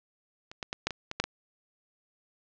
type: clicks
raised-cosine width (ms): 0.2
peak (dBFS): -26 / -17 / -15 / -9 / -18 / -17 / -7 / -14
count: 8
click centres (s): 0.515 / 0.628 / 0.729 / 0.87 / 0.907 / 1.114 / 1.2 / 1.24
effects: low-pass 6000 Hz 12 dB/octave